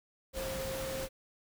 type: tone in noise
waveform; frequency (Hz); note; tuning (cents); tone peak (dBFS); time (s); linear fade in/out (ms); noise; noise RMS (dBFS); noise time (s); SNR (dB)
sine; 531; C5; +25; -37; 0.33-1.09; 50; pink; -40; 0.33-1.09; 0
effects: none